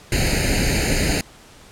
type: noise with comb filter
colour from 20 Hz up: pink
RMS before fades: -19 dBFS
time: 0.12-1.21 s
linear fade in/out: 2 ms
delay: 0.44 ms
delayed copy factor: +0.9
effects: pink hiss -46 dBFS RMS until 1.71 s + low-pass 10000 Hz 12 dB/octave